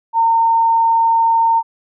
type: tone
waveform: sine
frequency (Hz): 913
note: A#5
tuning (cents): -36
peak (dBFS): -10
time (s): 0.13-1.63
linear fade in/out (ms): 50
effects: none